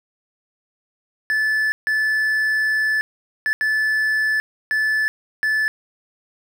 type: tone bursts at uneven times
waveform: triangle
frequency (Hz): 1740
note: A6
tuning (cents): -20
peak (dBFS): -15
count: 6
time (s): 1.3-1.72 / 1.87-3.01 / 3.46-3.53 / 3.61-4.4 / 4.71-5.08 / 5.43-5.68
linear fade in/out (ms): 0
effects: none